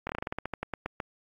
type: slowing click train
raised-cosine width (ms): 0.5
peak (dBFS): -17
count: 15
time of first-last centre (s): 0.07-1.002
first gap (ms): 23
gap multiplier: 1.15
effects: AAC 48 kbps